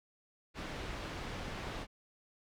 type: low-pass noise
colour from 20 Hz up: pink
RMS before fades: -42 dBFS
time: 0.54-1.87 s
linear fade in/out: 50 ms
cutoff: 3800 Hz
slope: 12 dB/octave
effects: none